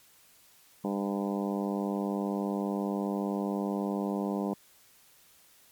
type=harmonic tone; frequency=100 Hz; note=G2; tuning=35 cents sharp; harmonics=2 / 3 / 4 / 5 / 6 / 7 / 8 / 9 / 10; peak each=-31 / -35 / -37 / -39 / -41 / -42 / -43 / -44 / -45 dBFS; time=0.84-4.54 s; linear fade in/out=5 ms; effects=white hiss -60 dBFS RMS until 5.71 s + MP3 96 kbps